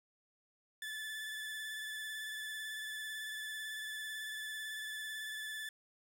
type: tone with vibrato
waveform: 30% pulse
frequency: 1740 Hz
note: A6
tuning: 20 cents flat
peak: -38 dBFS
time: 0.82-5.69 s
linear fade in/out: 2 ms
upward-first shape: sine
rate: 18 Hz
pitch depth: 21 cents each way
effects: none